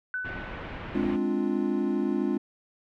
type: tone with exponential decay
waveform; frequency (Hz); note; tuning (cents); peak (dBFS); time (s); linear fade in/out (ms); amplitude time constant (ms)
sine; 1500; F#6; +23; -27; 0.14-0.97; 1; 180
type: low-pass noise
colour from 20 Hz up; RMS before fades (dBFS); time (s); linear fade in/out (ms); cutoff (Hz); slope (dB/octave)
pink; -38; 0.24-1.17; 20; 2700; 24
type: chord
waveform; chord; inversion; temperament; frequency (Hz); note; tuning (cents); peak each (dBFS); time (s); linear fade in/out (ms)
triangle; D half-diminished seventh; second; equal; 207.7 / 261.6 / 293.7 / 349.2; Ab3 / C4 / D4 / F4; 0 / 0 / 0 / 0; -28; 0.94-2.38; 10
effects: none